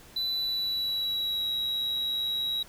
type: tone with pitch glide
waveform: triangle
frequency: 3986 to 3859 Hz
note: B7 to B7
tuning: +15 to -41 cents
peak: -26 dBFS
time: 0.16-2.63 s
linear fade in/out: 5 ms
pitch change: -56 cents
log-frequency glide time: 0.3-1.5 s
effects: pink hiss -52 dBFS RMS until 2.68 s